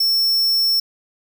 square tone, 5400 Hz, E8, 41 cents sharp, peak -15 dBFS, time 0-0.8 s, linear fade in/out 5 ms, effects none

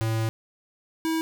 square tone pair in turn, 111.9 / 323 Hz, A2 / E4, +30 / -35 cents, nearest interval octave + tritone, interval 1835 cents, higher second, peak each -24 dBFS, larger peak neither, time 0.01-0.29 / 1.05-1.21 s, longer first, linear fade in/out 0 ms, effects none

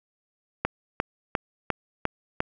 click train, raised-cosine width 0.5 ms, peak -8 dBFS, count 6, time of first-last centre 0.65-2.404 s, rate 2.85 Hz, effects none

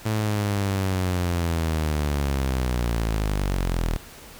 sawtooth linear sweep, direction down, 110 to 38.89 Hz, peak -18 dBFS, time 0.05-3.97 s, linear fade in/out 10 ms, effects pink hiss -44 dBFS RMS until 4.39 s

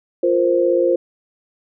sine chord, F suspended fourth, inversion none, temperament equal, 349.2 / 466.2 / 523.3 Hz, F4 / Bb4 / C5, 0 / 0 / 0 cents, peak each -17 / -21 / -16 dBFS, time 0.23-0.96 s, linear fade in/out 5 ms, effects none

